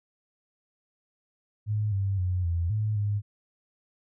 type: tone with pitch steps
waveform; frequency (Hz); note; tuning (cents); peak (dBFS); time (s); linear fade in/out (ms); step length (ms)
sine; 106 / 98 / 91 / 85.1 / 107.1 / 103.1; G#2 / G2 / F#2 / F2 / A2 / G#2; +36 / 0 / -28 / -44 / -46 / -12; -24; 1.66-3.22; 50; 260
effects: none